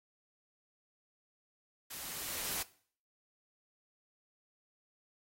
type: noise with level ramp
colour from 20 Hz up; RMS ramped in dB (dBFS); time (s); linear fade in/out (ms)
white; -45 to -36; 1.9-2.63; 10
effects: noise-tail reverb RT60 0.5 s tail -19 dB re dry + AAC 48 kbps